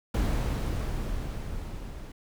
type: noise with level ramp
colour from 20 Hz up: brown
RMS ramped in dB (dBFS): -25 to -40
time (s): 0.14-2.12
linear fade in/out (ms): 5
effects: none